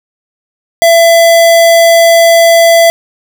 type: tone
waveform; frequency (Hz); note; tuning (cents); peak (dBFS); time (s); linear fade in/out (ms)
square; 670; E5; +28; -3; 0.82-2.9; 0
effects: none